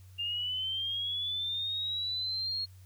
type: linear sweep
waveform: sine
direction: up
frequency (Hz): 2794 to 4300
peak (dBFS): -31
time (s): 0.18-2.66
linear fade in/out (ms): 20
effects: added 93 Hz sine -50 dBFS peak until 2.85 s + white hiss -65 dBFS RMS until 2.85 s